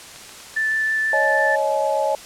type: clicks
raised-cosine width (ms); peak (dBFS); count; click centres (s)
0.2; -24; 9; 0.16 / 0.293 / 0.403 / 0.541 / 0.571 / 0.717 / 1.164 / 1.235 / 1.388
type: tone with vibrato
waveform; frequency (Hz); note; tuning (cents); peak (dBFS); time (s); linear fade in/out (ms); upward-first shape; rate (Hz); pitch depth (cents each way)
sine; 1760; A6; 0; -18; 0.56-1.56; 10; triangle; 6.2; 8
type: chord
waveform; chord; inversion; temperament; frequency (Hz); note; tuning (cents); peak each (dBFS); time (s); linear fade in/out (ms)
sine; C# suspended second; none; equal with one note detuned; 554.4 / 622.3 / 852; C#5 / D#5 / G#5; 0 / 0 / +44; -22; 1.13-2.15; 2
effects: white hiss -39 dBFS RMS until 2.25 s + low-pass 9000 Hz 12 dB/octave